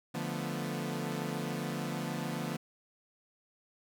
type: chord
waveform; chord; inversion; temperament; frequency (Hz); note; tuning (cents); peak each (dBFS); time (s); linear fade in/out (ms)
sawtooth; B half-diminished seventh; first; equal; 146.83 / 174.61 / 220 / 246.9; D3 / F3 / A3 / B3; 0 / 0 / 0 / 0; -35 / -35 / -37 / -36; 0.14-2.57; 10
effects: none